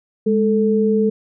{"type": "tone pair together", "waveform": "sine", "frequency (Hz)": [207.7, 440], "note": ["G#3", "A4"], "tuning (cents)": [0, 0], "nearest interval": "octave + minor second", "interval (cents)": 1300, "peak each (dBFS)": -16, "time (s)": [0.26, 1.1], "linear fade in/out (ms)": 10, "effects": []}